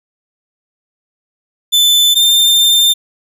40% pulse tone pair in turn, 3520 / 3594 Hz, A7 / A7, 0 / +36 cents, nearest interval unison, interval 36 cents, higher second, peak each -6 dBFS, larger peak neither, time 1.72-2.15 / 2.15-2.94 s, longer second, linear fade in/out 20 ms, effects none

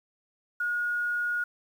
sine tone, 1441 Hz, F#6, 46 cents flat, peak -26 dBFS, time 0.6-1.44 s, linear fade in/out 5 ms, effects 9-bit

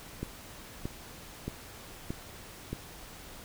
click train, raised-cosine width 3 ms, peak -21 dBFS, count 5, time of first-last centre 0.23-2.73 s, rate 1.6 Hz, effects pink hiss -48 dBFS RMS until 3.44 s

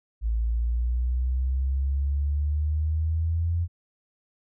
sine exponential sweep, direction up, 55 to 86.3 Hz, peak -22 dBFS, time 0.21-3.68 s, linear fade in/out 50 ms, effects none

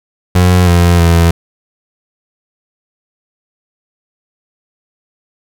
30% pulse tone with pitch steps, 90.2 / 86.8 / 84.3 Hz, F#2 / F2 / E2, -44 / -10 / +39 cents, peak -3 dBFS, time 0.35-1.31 s, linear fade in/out 5 ms, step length 320 ms, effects none

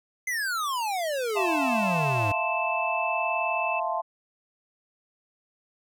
square exponential sweep, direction down, 2093 to 98 Hz, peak -27 dBFS, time 0.27-2.32 s, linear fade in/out 5 ms
sine chord, F major seventh, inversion third, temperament equal, 659.3 / 698.5 / 880 / 1046.5 Hz, E5 / F5 / A5 / C6, 0 / 0 / 0 / 0 cents, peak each -31 dBFS, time 1.35-4.02 s, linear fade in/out 20 ms
sine tone, 2637 Hz, E7, in tune, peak -29 dBFS, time 1.36-3.8 s, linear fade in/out 10 ms
effects none

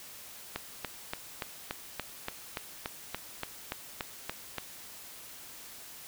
click train, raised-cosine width 0.3 ms, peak -17 dBFS, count 15, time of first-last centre 0.56-4.583 s, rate 3.48 Hz, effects white hiss -48 dBFS RMS until 6.07 s

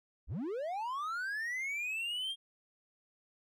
triangle linear sweep, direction up, 34.65 to 3249 Hz, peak -33 dBFS, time 0.27-2.36 s, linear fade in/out 50 ms, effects none

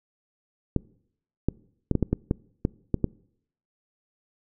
clicks, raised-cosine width 3 ms, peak -9 dBFS, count 10, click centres 0.763 / 1.486 / 1.913 / 1.953 / 2.027 / 2.13 / 2.311 / 2.651 / 2.943 / 3.043 s, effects noise-tail reverb RT60 0.7 s tail -24 dB re dry

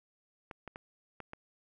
clicks, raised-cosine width 0.5 ms, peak -28 dBFS, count 5, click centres 0.512 / 0.677 / 0.759 / 1.203 / 1.334 s, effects none

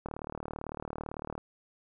click train, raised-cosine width 1 ms, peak -23 dBFS, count 51, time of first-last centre 0.06-1.379 s, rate 37.9 Hz, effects none

